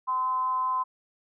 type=tone with frequency modulation; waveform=sine; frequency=1027 Hz; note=C6; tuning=33 cents flat; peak=-24 dBFS; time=0.07-0.84 s; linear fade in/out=20 ms; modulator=259 Hz; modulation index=0.27; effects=none